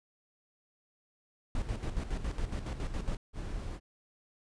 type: noise with tremolo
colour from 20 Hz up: brown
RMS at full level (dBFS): -33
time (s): 1.55-3.17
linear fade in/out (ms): 2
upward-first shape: square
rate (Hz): 7.2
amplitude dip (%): 60
type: noise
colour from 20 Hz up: brown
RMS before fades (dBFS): -38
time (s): 3.33-3.8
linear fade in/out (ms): 50
effects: resampled to 22050 Hz